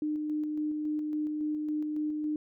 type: tone with tremolo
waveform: sine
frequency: 303.1 Hz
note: D#4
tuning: 45 cents flat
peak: -28 dBFS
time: 0.02-2.36 s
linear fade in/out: 2 ms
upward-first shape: square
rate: 3.6 Hz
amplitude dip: 25%
effects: none